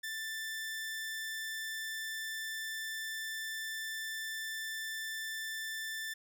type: tone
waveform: sawtooth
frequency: 1770 Hz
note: A6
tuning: 10 cents sharp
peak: -34 dBFS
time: 0.03-6.14 s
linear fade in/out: 10 ms
effects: none